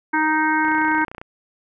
harmonic tone, 311.1 Hz, D#4, in tune, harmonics 1 / 3 / 4 / 5 / 6 / 7, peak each -22 / -20 / -32 / -21 / -30 / -28 dBFS, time 0.13-1.05 s, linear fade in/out 10 ms
click train, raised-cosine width 0.5 ms, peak -19 dBFS, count 18, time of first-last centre 0.65-1.215 s, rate 30.1 Hz
effects none

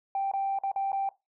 sine tone with dropouts, 784 Hz, G5, in tune, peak -25 dBFS, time 0.15-1.09 s, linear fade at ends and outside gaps 2 ms, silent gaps 0.315-0.336 / 0.588-0.635 / 0.716-0.76 / 0.919-0.929 s, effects noise-tail reverb RT60 0.2 s tail -18 dB re dry + tanh soft clip ceiling -22 dBFS

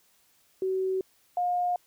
sine tone pair in turn, 377.7 / 713 Hz, F#4 / F5, +36 / +36 cents, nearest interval major seventh, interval 1100 cents, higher second, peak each -25 / -24 dBFS, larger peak second, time 0.62-1.01 / 1.37-1.76 s, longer neither, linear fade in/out 2 ms, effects white hiss -65 dBFS RMS until 1.86 s

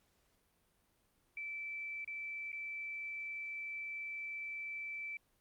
sine tone with dropouts, 2323 Hz, D7, 20 cents flat, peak -40 dBFS, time 1.37-5.17 s, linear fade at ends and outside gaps 2 ms, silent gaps 2.046-2.076 / 2.519-2.528 s, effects pink hiss -75 dBFS RMS until 5.4 s + Opus 48 kbps

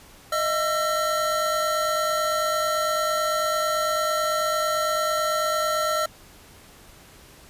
square tone cluster, 619 / 668 / 1343 Hz, D#5 / E5 / E6, -9 / +23 / +32 cents, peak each -26 / -34 / -25 dBFS, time 0.32-6.06 s, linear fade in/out 5 ms, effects pink hiss -49 dBFS RMS until 7.49 s + resampled to 32000 Hz

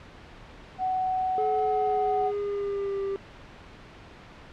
sine tone, 747 Hz, F#5, 16 cents sharp, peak -24 dBFS, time 0.78-2.32 s, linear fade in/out 50 ms
triangle tone with pitch glide, 428.8 to 393.2 Hz, A4 to G4, -45 to +5 cents, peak -25 dBFS, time 1.38-3.16 s, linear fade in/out 0 ms, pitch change -150 cents, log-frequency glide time 1.6-3.02 s
effects pink hiss -47 dBFS RMS until 4.52 s + low-pass 3000 Hz 12 dB/octave

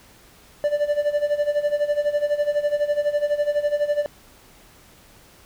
triangle tone with tremolo, 587.3 Hz, D5, in tune, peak -14 dBFS, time 0.64-4.06 s, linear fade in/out 0 ms, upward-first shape sine, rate 12 Hz, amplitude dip 80%, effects pink hiss -51 dBFS RMS until 5.45 s

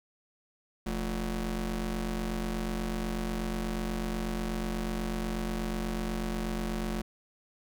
30% pulse ring-modulated tone, 130.81 Hz, C3, in tune, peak -25 dBFS, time 0.86-7.02 s, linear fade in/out 10 ms, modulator 89.5 Hz, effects none

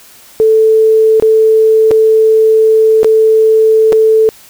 sine tone with dropouts, 440 Hz, A4, in tune, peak -4 dBFS, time 0.4-4.29 s, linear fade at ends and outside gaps 0 ms, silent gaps 1.199-1.224 / 1.909-1.914 / 3.032-3.045 / 3.923-3.928 s, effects white hiss -39 dBFS RMS until 4.49 s

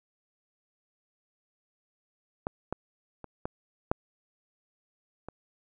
clicks, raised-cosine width 1 ms, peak -16 / -17 / -27 / -18 / -10 / -25 dBFS, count 6, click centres 2.469 / 2.726 / 3.243 / 3.455 / 3.915 / 5.286 s, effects none

